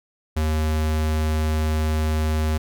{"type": "tone", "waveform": "square", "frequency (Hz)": 77.78, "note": "D#2", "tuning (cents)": 0, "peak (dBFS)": -20, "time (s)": [0.36, 2.58], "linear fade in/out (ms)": 10, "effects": []}